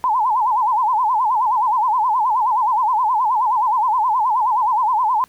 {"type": "tone with vibrato", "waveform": "sine", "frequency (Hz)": 933, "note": "A#5", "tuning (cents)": 1, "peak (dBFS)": -14, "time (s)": [0.04, 5.24], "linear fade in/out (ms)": 0, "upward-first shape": "sine", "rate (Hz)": 9.5, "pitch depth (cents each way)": 190, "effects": ["pink hiss -53 dBFS RMS until 5.28 s"]}